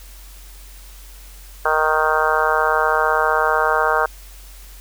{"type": "harmonic tone", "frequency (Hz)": 155.8, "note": "D#3", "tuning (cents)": 3, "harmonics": [3, 4, 5, 6, 7, 8, 9, 10], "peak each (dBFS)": [-23, -23, -23, -23, -23, -23, -23, -23], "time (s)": [1.65, 4.06], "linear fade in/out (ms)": 5, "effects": ["added 46 Hz sine -38 dBFS peak until 4.8 s", "white hiss -45 dBFS RMS until 4.8 s"]}